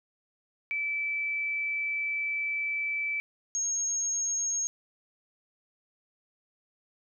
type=tone pair in turn; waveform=sine; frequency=2315 / 6527 Hz; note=D7 / G#8; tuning=-25 / -31 cents; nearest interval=octave + tritone; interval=1794 cents; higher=second; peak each=-28 / -27 dBFS; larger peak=second; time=0.71-3.2 / 3.55-4.67 s; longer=first; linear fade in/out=0 ms; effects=none